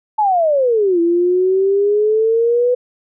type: exponential two-way sweep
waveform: sine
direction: down then up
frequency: 880 to 335.5 to 498.7 Hz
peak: -11 dBFS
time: 0.18-2.75 s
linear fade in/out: 10 ms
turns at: 1 s
effects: none